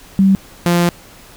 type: tone pair in turn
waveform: sine / sawtooth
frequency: 193.4 / 173.46 Hz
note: G3 / F3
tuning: -23 / -11 cents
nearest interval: major second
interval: 188 cents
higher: first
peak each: -7 dBFS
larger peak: neither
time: 0.19-0.35 / 0.66-0.89 s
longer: second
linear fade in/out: 0 ms
effects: pink hiss -41 dBFS RMS until 1.36 s